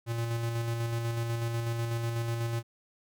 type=tone with tremolo; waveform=square; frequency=116.3 Hz; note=A#2; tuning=4 cents flat; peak=-29 dBFS; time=0.06-2.63 s; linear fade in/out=50 ms; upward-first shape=square; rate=8.1 Hz; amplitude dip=30%; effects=none